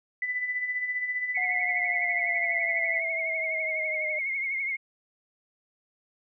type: tone with tremolo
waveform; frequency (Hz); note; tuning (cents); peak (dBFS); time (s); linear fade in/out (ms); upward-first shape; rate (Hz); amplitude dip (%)
sine; 1993; B6; +15; -25; 0.22-3; 2; sine; 15; 55
type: tone with vibrato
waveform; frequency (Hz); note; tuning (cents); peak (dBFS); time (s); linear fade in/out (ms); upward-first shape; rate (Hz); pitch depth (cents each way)
sine; 2162; C#7; -44; -27; 1.34-4.77; 20; triangle; 12; 67
type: exponential sweep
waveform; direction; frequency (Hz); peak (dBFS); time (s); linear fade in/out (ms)
sine; down; 732 to 615; -34; 1.37-4.19; 5
effects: none